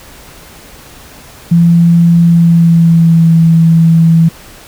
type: tone with pitch glide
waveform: sine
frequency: 169.7 to 164.39 Hz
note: F3 to E3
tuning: -49 to -4 cents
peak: -3 dBFS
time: 1.51-4.29 s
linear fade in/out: 10 ms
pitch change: -55 cents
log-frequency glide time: 2.22-3.33 s
effects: pink hiss -35 dBFS RMS until 4.67 s